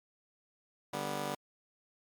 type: chord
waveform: 10% pulse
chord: G major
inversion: second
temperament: just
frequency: 147 / 196 / 245 Hz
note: D3 / G3 / B3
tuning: +2 / 0 / -14 cents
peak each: -32 dBFS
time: 0.93-1.35 s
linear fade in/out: 5 ms
effects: MP3 96 kbps